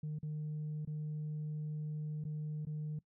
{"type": "tone with dropouts", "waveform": "sine", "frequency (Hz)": 152.1, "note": "D#3", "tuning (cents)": -39, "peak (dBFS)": -35, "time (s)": [0.03, 2.99], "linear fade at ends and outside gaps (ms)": 5, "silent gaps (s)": [[0.188, 0.229], [0.851, 0.873], [2.24, 2.25], [2.652, 2.668]], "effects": ["noise-tail reverb RT60 0.1 s tail -22 dB re dry", "tanh soft clip ceiling -35 dBFS"]}